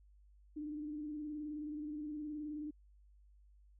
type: tone with vibrato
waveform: sine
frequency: 300 Hz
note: D4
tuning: 37 cents sharp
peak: -40 dBFS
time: 0.56-2.71 s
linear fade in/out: 10 ms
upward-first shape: square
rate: 19 Hz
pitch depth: 32 cents each way
effects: added 50 Hz sine -61 dBFS peak until 3.79 s